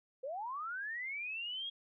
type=linear sweep; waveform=sine; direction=up; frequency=493.9 to 3314 Hz; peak=-38 dBFS; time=0.23-1.7 s; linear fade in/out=10 ms; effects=none